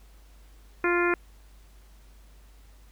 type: harmonic tone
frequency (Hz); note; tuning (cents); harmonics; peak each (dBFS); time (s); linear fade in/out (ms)
349.2; F4; 0; 1 / 2 / 3 / 4 / 5 / 6 / 7; -24 / -35 / -31 / -29 / -31 / -33 / -33; 0.84-1.14; 2
effects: added 50 Hz sine -50 dBFS peak until 2.91 s + pink hiss -61 dBFS RMS until 2.91 s